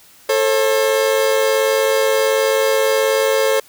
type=tone pair together; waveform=40% pulse; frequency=441.6 / 540.2 Hz; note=A4 / C#5; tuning=+6 / -45 cents; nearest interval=minor third; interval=349 cents; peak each=-16 / -15 dBFS; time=0.29-3.6 s; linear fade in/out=5 ms; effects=white hiss -47 dBFS RMS until 3.68 s